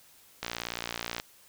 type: click train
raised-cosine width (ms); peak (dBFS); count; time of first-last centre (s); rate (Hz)
0.2; -15; 46; 0.43-1.199; 58.5
effects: white hiss -58 dBFS RMS until 1.48 s